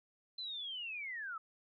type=linear sweep; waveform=sine; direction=down; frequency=4108 to 1256 Hz; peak=-40 dBFS; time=0.38-1.38 s; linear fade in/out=5 ms; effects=none